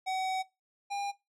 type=tone pair in turn; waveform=square; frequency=755 / 804.8 Hz; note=F#5 / G5; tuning=+35 / +45 cents; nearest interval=minor second; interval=110 cents; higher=second; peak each=-31 / -33 dBFS; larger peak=first; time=0.06-0.43 / 0.9-1.12 s; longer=first; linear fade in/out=20 ms; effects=noise-tail reverb RT60 0.2 s tail -18 dB re dry + low-pass 7000 Hz 12 dB/octave